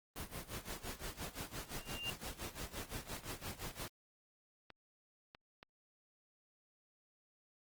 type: noise with tremolo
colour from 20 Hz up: pink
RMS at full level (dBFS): -43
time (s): 0.16-3.88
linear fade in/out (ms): 0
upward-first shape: sine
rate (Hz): 5.8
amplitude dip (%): 85
type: tone with exponential growth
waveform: sine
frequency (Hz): 2794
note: F7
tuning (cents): 0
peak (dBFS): -36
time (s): 1.64-2.1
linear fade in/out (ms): 2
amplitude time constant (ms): 100
type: clicks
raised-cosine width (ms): 0.3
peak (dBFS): -36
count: 6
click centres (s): 3.074 / 3.235 / 3.711 / 4.703 / 5.349 / 5.629
effects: Opus 24 kbps